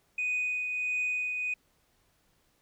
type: tone with tremolo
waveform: sine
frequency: 2489 Hz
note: D#7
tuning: in tune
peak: -25 dBFS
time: 0.18-1.54 s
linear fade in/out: 5 ms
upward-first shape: triangle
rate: 1.5 Hz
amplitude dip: 45%
effects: tanh soft clip ceiling -25 dBFS + pink hiss -70 dBFS RMS until 2.61 s